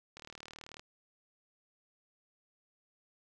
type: click train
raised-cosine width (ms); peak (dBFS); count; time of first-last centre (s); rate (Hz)
0.2; -30; 25; 0.17-0.795; 38.4
effects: none